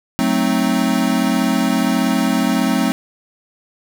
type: chord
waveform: square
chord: F# diminished seventh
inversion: none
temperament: equal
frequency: 185 / 220 / 261.6 / 311.1 Hz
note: F#3 / A3 / C4 / Eb4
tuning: 0 / 0 / 0 / 0 cents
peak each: -22 / -20 / -19 / -24 dBFS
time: 0.19-2.92 s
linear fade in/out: 0 ms
effects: none